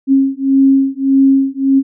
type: beating tone pair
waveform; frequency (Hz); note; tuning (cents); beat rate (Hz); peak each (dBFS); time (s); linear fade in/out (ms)
sine; 269.8 / 271.5; C#4 / C#4; -47 / -36; 1.7; -11; 0.07-1.83; 50
effects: none